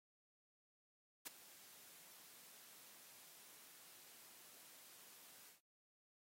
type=noise with ADSR envelope; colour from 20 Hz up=white; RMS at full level=-45 dBFS; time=1.25-5.61 s; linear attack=19 ms; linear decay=13 ms; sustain=-17 dB; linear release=130 ms; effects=high-pass 150 Hz 12 dB/octave + AAC 48 kbps